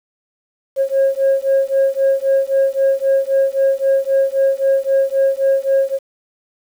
sine beating tone pair, 540 / 543.8 Hz, C#5 / C#5, -45 / -33 cents, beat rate 3.8 Hz, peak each -14 dBFS, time 0.76-5.99 s, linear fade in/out 50 ms, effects tanh soft clip ceiling -8 dBFS + 7-bit

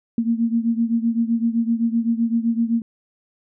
sine beating tone pair, 228.5 / 236.3 Hz, A#3 / A#3, -34 / +24 cents, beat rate 7.8 Hz, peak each -19 / -22 dBFS, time 0.18-2.82 s, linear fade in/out 2 ms, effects none

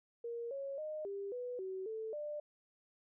sine tone with pitch steps, 469.1 / 551 / 615 / 398.2 / 493.1 / 378 / 441.1 / 595 Hz, A#4 / C#5 / D#5 / G4 / B4 / F#4 / A4 / D5, +11 / -11 / -20 / +27 / -3 / +37 / +4 / +22 cents, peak -39 dBFS, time 0.24-2.4 s, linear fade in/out 5 ms, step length 270 ms, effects none

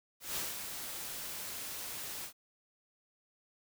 white noise with ADSR envelope, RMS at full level -36 dBFS, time 0.2-2.33 s, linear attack 160 ms, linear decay 180 ms, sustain -6 dB, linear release 93 ms, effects none

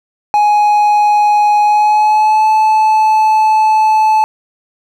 triangle tone with pitch glide, 835 to 867.9 Hz, G#5 to A5, +9 to -24 cents, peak -5 dBFS, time 0.34-4.24 s, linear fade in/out 0 ms, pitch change +67 cents, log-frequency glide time 1.62-2.48 s, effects none

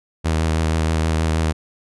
sawtooth tone with vibrato, 80 Hz, D#2, 49 cents sharp, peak -13 dBFS, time 0.24-1.53 s, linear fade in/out 20 ms, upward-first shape triangle, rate 6.3 Hz, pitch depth 29 cents each way, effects resampled to 24000 Hz

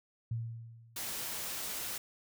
sine tone with exponential decay, 114.9 Hz, A#2, 25 cents flat, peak -31 dBFS, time 0.31-1.23 s, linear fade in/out 5 ms, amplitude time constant 200 ms
white noise, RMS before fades -39 dBFS, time 0.96-1.98 s, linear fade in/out 5 ms
effects none

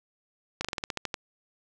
slowing click train, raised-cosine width 0.2 ms, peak -13 dBFS, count 10, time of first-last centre 0.61-1.142 s, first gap 36 ms, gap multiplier 1.12, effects none

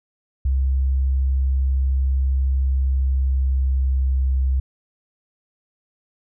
sine tone with pitch glide, 66.4 to 65.68 Hz, C2 to C2, +26 to +7 cents, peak -16 dBFS, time 0.45-4.6 s, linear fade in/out 5 ms, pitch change -19 cents, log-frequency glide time 2.59-4.4 s, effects none

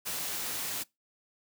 white noise, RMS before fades -35 dBFS, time 0.05-0.84 s, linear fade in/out 20 ms, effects noise-tail reverb RT60 0.2 s tail -23 dB re dry + high-pass 100 Hz 12 dB/octave

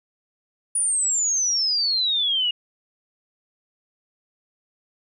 sine exponential sweep, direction down, 9730 to 2843 Hz, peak -19 dBFS, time 0.75-2.51 s, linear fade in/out 5 ms, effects none

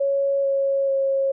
sine tone with pitch steps, 554.4 / 549 / 543.6 Hz, C#5 / C#5 / C#5, 0 / -17 / -34 cents, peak -18 dBFS, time 0-1.32 s, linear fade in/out 10 ms, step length 440 ms, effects none

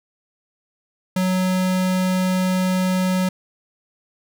square tone, 185 Hz, F#3, in tune, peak -18 dBFS, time 1.16-3.29 s, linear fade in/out 5 ms, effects none

